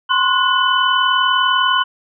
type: tone cluster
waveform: sine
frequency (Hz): 1030 / 1070 / 1465 / 3003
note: C6 / C6 / F#6 / F#7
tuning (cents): -28 / +38 / -18 / +25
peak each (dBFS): -18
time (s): 0.09-1.84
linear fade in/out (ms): 20
effects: none